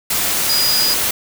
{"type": "tone in noise", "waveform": "sine", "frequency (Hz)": 4912, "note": "D#8", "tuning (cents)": -23, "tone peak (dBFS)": -15, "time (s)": [0.49, 0.94], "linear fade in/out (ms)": 5, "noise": "white", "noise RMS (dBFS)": -18, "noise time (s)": [0.1, 1.11], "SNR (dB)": 0, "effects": []}